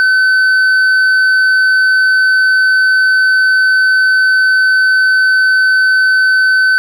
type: tone with hard clipping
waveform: sine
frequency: 1521 Hz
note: F#6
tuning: 47 cents sharp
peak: -8 dBFS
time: 0-6.78 s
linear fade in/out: 0 ms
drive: 4 dB
effects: none